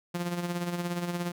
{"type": "tone with tremolo", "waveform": "sawtooth", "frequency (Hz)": 174.61, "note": "F3", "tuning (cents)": 0, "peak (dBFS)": -24, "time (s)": [0.14, 1.32], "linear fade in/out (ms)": 10, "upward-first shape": "sine", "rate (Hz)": 17, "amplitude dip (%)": 55, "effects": []}